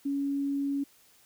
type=tone; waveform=sine; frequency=279.8 Hz; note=C#4; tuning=16 cents sharp; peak=-27 dBFS; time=0.05-0.84 s; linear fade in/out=10 ms; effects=white hiss -61 dBFS RMS until 1.25 s